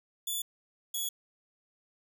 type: tone pair in turn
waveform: 10% pulse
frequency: 3465 / 3378 Hz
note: A7 / G#7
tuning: -27 / +29 cents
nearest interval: unison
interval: 44 cents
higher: first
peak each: -24 dBFS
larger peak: neither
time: 0.27-0.42 / 0.94-1.09 s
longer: neither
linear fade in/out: 5 ms
effects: none